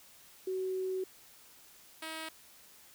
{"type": "tone pair in turn", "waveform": ["sine", "5% pulse"], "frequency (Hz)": [375.1, 319.1], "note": ["F#4", "D#4"], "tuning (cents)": [24, 44], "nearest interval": "minor third", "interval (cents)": 280, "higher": "first", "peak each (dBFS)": [-32, -28], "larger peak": "second", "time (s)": [[0.47, 1.04], [2.02, 2.29]], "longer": "first", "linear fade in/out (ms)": 5, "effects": ["white hiss -58 dBFS RMS until 2.94 s"]}